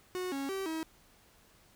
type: tone with pitch steps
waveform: 45% pulse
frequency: 365.8 / 275.1 / 386.4 / 320.4 Hz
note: F#4 / C#4 / G4 / E4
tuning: -20 / -13 / -25 / -49 cents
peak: -34 dBFS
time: 0.15-0.83 s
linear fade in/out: 0 ms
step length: 170 ms
effects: pink hiss -63 dBFS RMS until 1.75 s